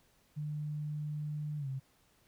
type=tone with pitch glide; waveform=sine; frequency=150 to 133.63 Hz; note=D3 to C3; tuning=+37 to +37 cents; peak=-35 dBFS; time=0.36-1.8 s; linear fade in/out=20 ms; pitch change=-200 cents; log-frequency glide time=1.58-1.68 s; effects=pink hiss -69 dBFS RMS until 2.27 s